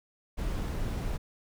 brown noise, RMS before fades -32 dBFS, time 0.37-1.18 s, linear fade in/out 20 ms, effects none

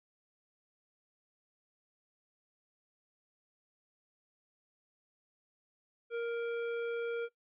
sine tone with hard clipping, 467.6 Hz, A#4, 5 cents sharp, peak -35 dBFS, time 6.1-7.29 s, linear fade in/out 50 ms, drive 11 dB, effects noise-tail reverb RT60 0.1 s tail -19 dB re dry + resampled to 8000 Hz

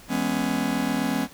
45% pulse chord, C# minor seventh, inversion first, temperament just, 166.31 / 207.9 / 249.5 / 277.2 Hz, E3 / G#3 / B3 / C#4, +16 / +2 / +18 / 0 cents, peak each -33 / -29 / -27 / -28 dBFS, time 0.08-1.28 s, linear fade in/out 50 ms, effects pink hiss -48 dBFS RMS until 1.33 s

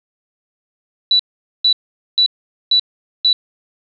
sine tone bursts, 3951 Hz, B7, in tune, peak -9 dBFS, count 5, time 1.11-3.33 s, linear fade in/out 2 ms, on 84 ms, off 450 ms, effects none

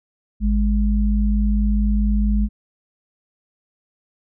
sine tone pair together, 52.26 / 207.7 Hz, G#1 / G#3, +12 / 0 cents, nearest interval 2 octaves, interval 2388 cents, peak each -16 / -20 dBFS, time 0.4-2.49 s, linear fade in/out 50 ms, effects none

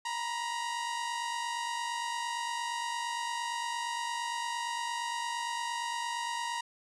sawtooth tone pair together, 939.1 / 987.8 Hz, A#5 / B5, +13 / 0 cents, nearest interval minor second, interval 87 cents, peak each -30 / -36 dBFS, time 0.05-6.61 s, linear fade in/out 5 ms, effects resampled to 22050 Hz

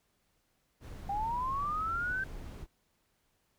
brown noise, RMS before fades -43 dBFS, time 0.8-2.67 s, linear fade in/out 50 ms
sine linear sweep, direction up, 784 to 1568 Hz, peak -31 dBFS, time 1.09-2.24 s, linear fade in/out 5 ms
effects pink hiss -75 dBFS RMS until 3.58 s

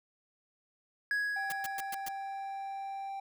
triangle tone with exponential decay, 1666 Hz, G#6, 5 cents sharp, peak -26 dBFS, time 1.11-3.09 s, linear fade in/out 1 ms, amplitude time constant 430 ms
triangle tone, 784 Hz, G5, in tune, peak -35 dBFS, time 1.36-3.2 s, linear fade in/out 5 ms
white noise bursts, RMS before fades -40 dBFS, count 5, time 1.5-2.085 s, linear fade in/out 0 ms, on 21 ms, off 120 ms
effects none

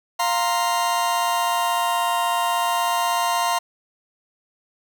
40% pulse chord, F suspended fourth, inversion none, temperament just, 698.5 / 931.3 / 1047.7 Hz, F5 / Bb5 / C6, 0 / -2 / +2 cents, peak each -23 dBFS, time 0.19-3.59 s, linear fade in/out 10 ms, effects none

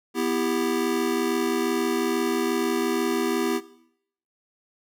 square chord, E minor, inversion second, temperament just, 247.2 / 329.6 / 395.6 Hz, B3 / E4 / G4, +2 / 0 / +16 cents, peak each -28 dBFS, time 0.14-3.61 s, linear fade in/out 50 ms, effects noise-tail reverb RT60 0.7 s tail -17 dB re dry

